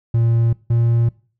triangle tone pair in turn, 115.9 / 116.98 Hz, A#2 / A#2, -10 / +7 cents, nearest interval unison, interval 17 cents, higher second, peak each -11 dBFS, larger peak neither, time 0.14-0.53 / 0.7-1.09 s, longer neither, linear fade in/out 5 ms, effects noise-tail reverb RT60 0.4 s tail -22 dB re dry

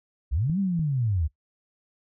sine linear two-way sweep, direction up then down, 52.6 to 201.6 to 70.7 Hz, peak -22 dBFS, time 0.31-1.28 s, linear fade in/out 20 ms, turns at 0.59 s
clicks, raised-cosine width 5 ms, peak -22 dBFS, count 2, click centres 0.498 / 0.794 s
effects noise-tail reverb RT60 0.1 s tail -18 dB re dry

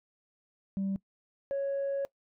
sine tone pair in turn, 194.7 / 554 Hz, G3 / C#5, -12 / -1 cents, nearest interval octave + tritone, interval 1811 cents, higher second, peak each -27 dBFS, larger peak neither, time 0.77-0.96 / 1.51-2.05 s, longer second, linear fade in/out 0 ms, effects noise-tail reverb RT60 0.1 s tail -22 dB re dry + tanh soft clip ceiling -27 dBFS

